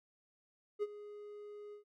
triangle tone with ADSR envelope, 415.3 Hz, G#4, in tune, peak -29 dBFS, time 0.79-1.84 s, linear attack 36 ms, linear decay 37 ms, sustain -16 dB, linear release 110 ms, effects none

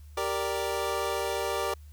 25% pulse chord, G minor, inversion none, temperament equal, 392 / 466.2 / 587.3 Hz, G4 / Bb4 / D5, 0 / 0 / 0 cents, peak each -29 dBFS, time 0.17-1.74 s, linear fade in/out 5 ms, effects added 74 Hz sine -45 dBFS peak until 1.92 s + white hiss -64 dBFS RMS until 1.92 s

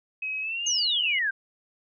sine tone with pitch glide, 2549 to 2911 Hz, D#7 to F#7, +41 to -29 cents, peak -28 dBFS, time 0.22-1.19 s, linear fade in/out 5 ms, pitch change +230 cents, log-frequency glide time 0.41-0.7 s
sine exponential sweep, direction down, 6570 to 1534 Hz, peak -23 dBFS, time 0.66-1.31 s, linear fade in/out 10 ms
effects none

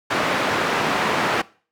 white low-pass noise, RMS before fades -21 dBFS, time 0.1-1.42 s, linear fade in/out 10 ms, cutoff 1700 Hz, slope 12 dB/octave, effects noise-tail reverb RT60 0.4 s tail -21 dB re dry + high-pass 150 Hz 12 dB/octave

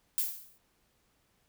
violet noise with exponential decay, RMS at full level -27 dBFS, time 0.18-0.58 s, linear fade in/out 0 ms, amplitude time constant 86 ms, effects pink hiss -72 dBFS RMS until 1.48 s

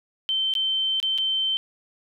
sine tone with dropouts, 3100 Hz, G7, 20 cents flat, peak -21 dBFS, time 0.29-1.57 s, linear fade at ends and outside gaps 0 ms, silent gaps 0.538-0.552 / 1.001-1.028 / 1.178-1.184 s, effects none

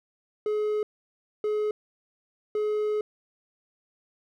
triangle tone bursts at uneven times, 423.6 Hz, G#4, 34 cents sharp, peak -22 dBFS, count 3, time 0.46-0.83 / 1.44-1.71 / 2.55-3.01 s, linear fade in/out 2 ms, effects none

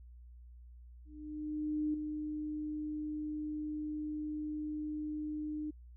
sine tone with ADSR envelope, 303.3 Hz, D#4, 44 cents flat, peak -30 dBFS, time 1.05-5.71 s, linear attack 890 ms, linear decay 3 ms, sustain -6 dB, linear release 11 ms, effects added 60 Hz sine -51 dBFS peak until 5.96 s

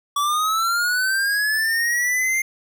square linear sweep, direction up, 1139 to 2113 Hz, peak -19 dBFS, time 0.16-2.42 s, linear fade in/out 5 ms, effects none

